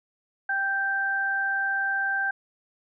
sine tone pair together, 784 / 1568 Hz, G5 / G6, 0 / 0 cents, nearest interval octave, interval 1200 cents, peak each -31 / -24 dBFS, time 0.49-2.31 s, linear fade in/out 5 ms, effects none

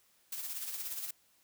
blue noise with tremolo, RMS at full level -38 dBFS, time 0.32-1.11 s, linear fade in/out 5 ms, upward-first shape sine, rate 17 Hz, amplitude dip 50%, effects white hiss -69 dBFS RMS until 1.43 s

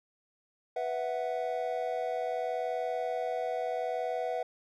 triangle chord, B suspended fourth, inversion none, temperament equal, 493.9 / 659.3 / 740 Hz, B4 / E5 / F#5, 0 / 0 / 0 cents, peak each -33 dBFS, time 0.76-4.43 s, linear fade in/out 5 ms, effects none

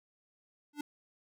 square tone with exponential growth, 293.7 Hz, D4, in tune, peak -33 dBFS, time 0.73-0.81 s, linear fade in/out 5 ms, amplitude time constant 17 ms, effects none

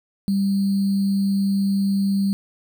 sine tone with sample-and-hold, 196.9 Hz, G3, 8 cents sharp, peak -17 dBFS, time 0.28-2.33 s, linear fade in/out 0 ms, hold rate 4410 Hz, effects none

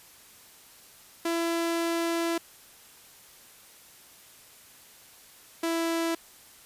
sawtooth tone pair in turn, 335.3 / 331.6 Hz, E4 / E4, +30 / +10 cents, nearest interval unison, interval 20 cents, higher first, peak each -22 dBFS, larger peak neither, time 1.25-2.38 / 5.63-6.15 s, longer first, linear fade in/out 5 ms, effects white hiss -53 dBFS RMS until 6.65 s + resampled to 32000 Hz

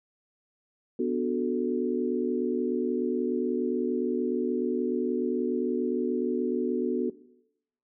sine chord, B minor seventh, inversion none, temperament equal, 246.9 / 293.7 / 370 / 440 Hz, B3 / D4 / F#4 / A4, 0 / 0 / 0 / 0 cents, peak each -29 / -33 / -28 / -32 dBFS, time 0.99-7.1 s, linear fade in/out 5 ms, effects noise-tail reverb RT60 0.8 s tail -18 dB re dry

